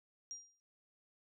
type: tone with exponential decay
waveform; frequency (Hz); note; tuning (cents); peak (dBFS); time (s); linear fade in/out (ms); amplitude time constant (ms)
sine; 5700; F8; +34; -40; 0.31-0.6; 0; 61
effects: none